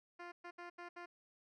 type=tone bursts at uneven times; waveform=10% pulse; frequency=349.2 Hz; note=F4; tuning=in tune; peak=-39 dBFS; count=5; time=0.19-0.32 / 0.44-0.51 / 0.58-0.7 / 0.78-0.89 / 0.96-1.06 s; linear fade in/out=10 ms; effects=low-pass 3000 Hz 12 dB/octave